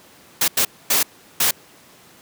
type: noise bursts at uneven times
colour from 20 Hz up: white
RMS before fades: -17 dBFS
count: 4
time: 0.41-0.48 / 0.57-0.65 / 0.9-1.03 / 1.4-1.51 s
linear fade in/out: 5 ms
effects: pink hiss -48 dBFS RMS until 2.21 s + high-pass 150 Hz 12 dB/octave